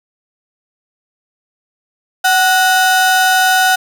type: ring-modulated tone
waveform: 45% pulse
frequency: 1111 Hz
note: C#6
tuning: 4 cents sharp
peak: -6 dBFS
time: 2.24-3.76 s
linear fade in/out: 10 ms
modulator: 359 Hz
effects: none